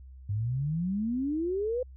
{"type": "exponential sweep", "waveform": "sine", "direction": "up", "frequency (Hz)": [98, 516], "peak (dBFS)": -27, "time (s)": [0.29, 1.83], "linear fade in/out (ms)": 5, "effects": ["added 65 Hz sine -45 dBFS peak until 1.96 s"]}